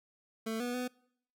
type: tone with pitch steps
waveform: 25% pulse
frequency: 222.8 / 244.2 / 249.5 Hz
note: A3 / B3 / B3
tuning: +22 / -19 / +18 cents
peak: -30 dBFS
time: 0.46-0.88 s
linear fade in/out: 10 ms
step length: 140 ms
effects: noise-tail reverb RT60 0.7 s tail -25 dB re dry